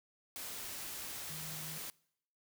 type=tone in noise; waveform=sine; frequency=155.56 Hz; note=D#3; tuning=in tune; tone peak=-48 dBFS; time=1.3-1.78 s; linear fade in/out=0 ms; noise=white; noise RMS=-44 dBFS; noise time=0.36-1.9 s; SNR=-7 dB; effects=noise-tail reverb RT60 0.7 s tail -24 dB re dry